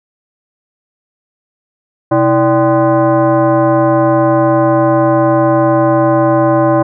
sine tone with frequency modulation, 128.7 Hz, C3, 28 cents flat, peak -7 dBFS, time 2.11-6.83 s, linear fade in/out 10 ms, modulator 454 Hz, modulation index 1.8, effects none

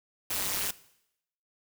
white noise with amplitude modulation, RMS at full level -27 dBFS, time 0.3-0.71 s, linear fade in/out 5 ms, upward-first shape sine, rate 196 Hz, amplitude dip 100%, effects noise-tail reverb RT60 0.8 s tail -19 dB re dry

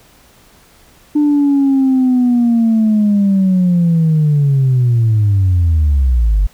sine linear sweep, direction down, 298.9 to 45.86 Hz, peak -7 dBFS, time 1.15-6.47 s, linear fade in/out 10 ms, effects tanh soft clip ceiling -6 dBFS + pink hiss -47 dBFS RMS until 6.53 s

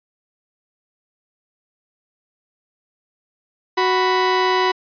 sawtooth tone pair together, 370.4 / 987.8 Hz, F#4 / B5, +2 / 0 cents, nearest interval octave + perfect fourth, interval 1698 cents, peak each -14 dBFS, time 3.77-4.72 s, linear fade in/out 10 ms, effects resampled to 11025 Hz

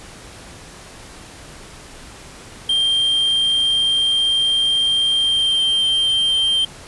triangle tone with pitch glide, 3179 to 3152 Hz, G7 to G7, +24 to +9 cents, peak -13 dBFS, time 2.69-6.65 s, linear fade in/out 5 ms, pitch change -15 cents, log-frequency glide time 5.18-5.63 s, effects pink hiss -39 dBFS RMS until 6.87 s + resampled to 24000 Hz

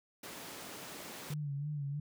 pink high-pass noise, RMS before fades -47 dBFS, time 0.23-1.34 s, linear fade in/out 5 ms, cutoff 200 Hz, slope 12 dB/octave
sine tone with vibrato, 145 Hz, D3, 22 cents flat, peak -35 dBFS, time 1.3-2 s, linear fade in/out 5 ms, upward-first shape sine, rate 3.1 Hz, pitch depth 65 cents each way
effects none

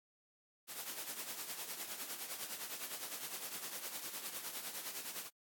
white noise with tremolo, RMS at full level -42 dBFS, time 0.67-5.3 s, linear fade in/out 50 ms, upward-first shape triangle, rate 9.8 Hz, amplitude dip 65%, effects high-pass 200 Hz 12 dB/octave + AAC 64 kbps

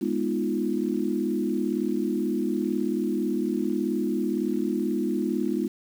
sine chord, F half-diminished seventh, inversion first, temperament equal, 207.7 / 246.9 / 311.1 / 349.2 Hz, Ab3 / Cb4 / Eb4 / F4, 0 / 0 / 0 / 0 cents, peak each -29 dBFS, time 0.01-5.68 s, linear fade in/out 10 ms, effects 8-bit

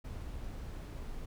brown noise, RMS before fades -42 dBFS, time 0.04-1.26 s, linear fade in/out 10 ms, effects none

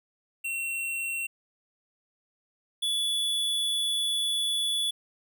square tone pair in turn, 2724 / 3432 Hz, F7 / A7, -44 / -44 cents, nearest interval major third, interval 400 cents, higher second, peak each -30 / -26 dBFS, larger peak second, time 0.44-1.27 / 2.82-4.91 s, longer second, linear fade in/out 10 ms, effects none

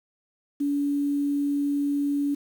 sine tone with quantisation, 285.5 Hz, D4, 49 cents flat, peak -22 dBFS, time 0.6-2.35 s, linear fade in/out 10 ms, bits 8, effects none

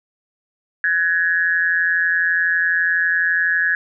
sine tone with amplitude modulation, 1679 Hz, G#6, 18 cents sharp, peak -11 dBFS, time 0.84-3.75 s, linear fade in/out 2 ms, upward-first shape sine, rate 172 Hz, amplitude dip 85%, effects none

